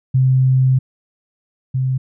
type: tone pair in turn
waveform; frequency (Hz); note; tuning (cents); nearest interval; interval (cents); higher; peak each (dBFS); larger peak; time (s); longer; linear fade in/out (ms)
sine; 130.4 / 130.4; C3 / C3; -5 / -5; unison; 0; neither; -10 / -15; first; 0.14-0.79 / 1.74-1.98; first; 10
effects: none